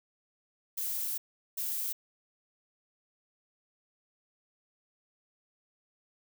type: noise bursts at uneven times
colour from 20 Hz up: violet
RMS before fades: -34 dBFS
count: 2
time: 0.77-1.18 / 1.57-1.93 s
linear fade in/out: 10 ms
effects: none